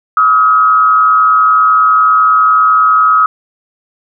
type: tone with frequency modulation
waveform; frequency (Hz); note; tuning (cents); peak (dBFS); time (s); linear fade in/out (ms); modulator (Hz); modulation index
sine; 1274; D#6; +41; -5; 0.17-3.26; 2; 110; 0.61
effects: none